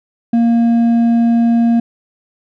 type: tone with hard clipping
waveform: sine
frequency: 233.1 Hz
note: A#3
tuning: in tune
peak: -10 dBFS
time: 0.33-1.8 s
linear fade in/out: 5 ms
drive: 4 dB
effects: none